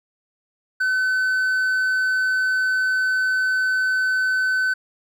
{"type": "tone", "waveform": "triangle", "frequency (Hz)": 1517, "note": "F#6", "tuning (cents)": 43, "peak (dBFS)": -16, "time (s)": [0.8, 4.74], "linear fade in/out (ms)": 10, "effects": []}